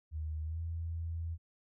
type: tone with pitch glide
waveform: sine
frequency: 77.78 to 82.88 Hz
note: D#2 to E2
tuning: 0 to +10 cents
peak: -35 dBFS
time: 0.11-1.38 s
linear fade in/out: 50 ms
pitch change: +110 cents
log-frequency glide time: 0.44-0.6 s
effects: none